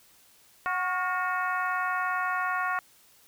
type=harmonic tone with a mistuned harmonic; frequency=368.5 Hz; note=F#4; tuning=7 cents flat; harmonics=2 / 3 / 4 / 5 / 6 / 7; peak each=-33 / -30 / -31 / -34 / -43 / -44 dBFS; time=0.66-2.79 s; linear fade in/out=0 ms; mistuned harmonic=4; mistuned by=-59 cents; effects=white hiss -59 dBFS RMS until 3.27 s